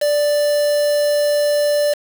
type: tone with quantisation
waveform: triangle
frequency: 587.3 Hz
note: D5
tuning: in tune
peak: -12 dBFS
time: 0.01-1.94 s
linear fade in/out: 10 ms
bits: 4
effects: none